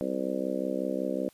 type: harmonic tone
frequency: 65.41 Hz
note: C2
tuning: in tune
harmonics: 3 / 4 / 5 / 6 / 7 / 8 / 9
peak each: -36 / -34 / -35 / -40 / -38 / -34 / -36 dBFS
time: 0.01-1.29 s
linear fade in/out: 0 ms
effects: white hiss -61 dBFS RMS until 1.33 s + resampled to 32000 Hz